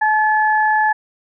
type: tone pair together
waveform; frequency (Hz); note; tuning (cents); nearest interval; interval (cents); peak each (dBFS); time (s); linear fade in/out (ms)
sine; 860 / 1721.3; A5 / A6; -40 / -38; octave; 1202; -14 / -17; 0.01-0.93; 10
effects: none